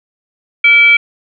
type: tone with frequency modulation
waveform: sine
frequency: 2311 Hz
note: D7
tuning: 28 cents flat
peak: -4 dBFS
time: 0.64-0.97 s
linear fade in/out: 5 ms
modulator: 907 Hz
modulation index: 0.37
effects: none